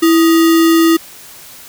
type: tone with sample-and-hold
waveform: sine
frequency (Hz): 329.6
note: E4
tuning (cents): 0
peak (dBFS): -6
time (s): 0.02-0.97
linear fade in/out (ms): 10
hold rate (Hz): 1575
effects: white hiss -36 dBFS RMS until 1.68 s